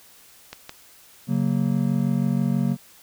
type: clicks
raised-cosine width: 0.2 ms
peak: -17 dBFS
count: 2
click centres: 0.53 / 0.694 s
type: chord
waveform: triangle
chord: F# major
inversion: second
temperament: just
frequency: 138.75 / 185 / 231.2 Hz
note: C#3 / F#3 / A#3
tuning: +2 / 0 / -14 cents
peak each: -22 dBFS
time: 1.27-2.77 s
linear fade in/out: 50 ms
effects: white hiss -51 dBFS RMS until 3.02 s